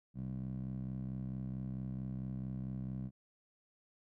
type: tone with band-pass filter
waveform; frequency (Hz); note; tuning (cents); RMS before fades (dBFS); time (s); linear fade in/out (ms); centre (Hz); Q
15% pulse; 64.5; C2; -24; -41; 0.14-3.11; 50; 160; 2.3
effects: none